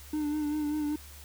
triangle tone with vibrato, 299.7 Hz, D4, 35 cents sharp, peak -26 dBFS, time 0.13-0.96 s, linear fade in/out 5 ms, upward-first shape sine, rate 5.1 Hz, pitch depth 36 cents each way, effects added 72 Hz sine -48 dBFS peak until 1.24 s + white hiss -51 dBFS RMS until 1.24 s

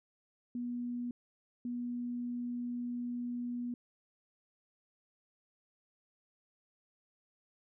sine tone bursts at uneven times, 242.6 Hz, B3, 31 cents flat, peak -35 dBFS, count 2, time 0.55-1.11 / 1.65-3.74 s, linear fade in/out 2 ms, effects none

